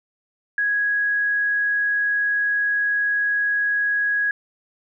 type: tone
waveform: sine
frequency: 1661.2 Hz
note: G#6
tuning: in tune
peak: -18 dBFS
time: 0.58-4.31 s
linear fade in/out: 2 ms
effects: none